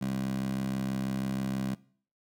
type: tone with high-pass filter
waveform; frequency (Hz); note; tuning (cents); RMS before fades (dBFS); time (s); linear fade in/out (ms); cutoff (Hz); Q
15% pulse; 66.2; C2; +21; -32; 0.01-1.75; 10; 170; 3.2
effects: noise-tail reverb RT60 0.5 s tail -21 dB re dry